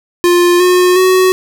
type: tone with pitch steps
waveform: square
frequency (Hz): 351.2 / 361.5 / 372.1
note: F4 / F#4 / F#4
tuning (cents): +10 / -40 / +10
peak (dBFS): -7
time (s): 0.24-1.32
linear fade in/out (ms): 0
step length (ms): 360
effects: none